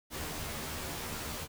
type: noise with comb filter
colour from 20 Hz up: pink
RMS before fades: -39 dBFS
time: 0.1-1.48 s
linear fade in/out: 50 ms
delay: 13 ms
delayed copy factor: +1
effects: none